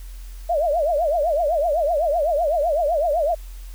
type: tone with vibrato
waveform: sine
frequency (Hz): 632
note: D#5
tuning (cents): +27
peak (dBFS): -17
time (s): 0.49-3.35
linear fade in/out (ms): 10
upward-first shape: triangle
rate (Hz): 7.9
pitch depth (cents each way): 240
effects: added 43 Hz sine -33 dBFS peak until 3.74 s + white hiss -50 dBFS RMS until 3.74 s